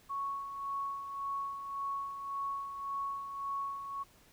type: tone with tremolo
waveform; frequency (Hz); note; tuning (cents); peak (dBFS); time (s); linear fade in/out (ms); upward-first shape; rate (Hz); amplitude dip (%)
sine; 1108.7; C#6; 0; -33; 0.09-4.04; 20; sine; 1.8; 55
effects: pink hiss -63 dBFS RMS until 4.32 s